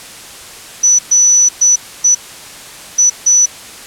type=tone bursts at uneven times; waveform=sine; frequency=5950 Hz; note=F#8; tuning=9 cents sharp; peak=-5 dBFS; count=6; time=0.83-0.99 / 1.11-1.49 / 1.61-1.76 / 2.04-2.15 / 2.98-3.1 / 3.26-3.46 s; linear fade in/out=10 ms; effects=white hiss -32 dBFS RMS until 3.86 s + low-pass 10000 Hz 12 dB/octave